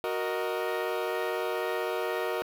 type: chord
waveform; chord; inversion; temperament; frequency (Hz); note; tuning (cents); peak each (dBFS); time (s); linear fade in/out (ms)
sawtooth; D# minor; first; equal; 370 / 466.2 / 622.3; F#4 / A#4 / D#5; 0 / 0 / 0; -29 / -28 / -30; 0.04-2.42; 0
effects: low-pass 3000 Hz 12 dB/octave + 8-bit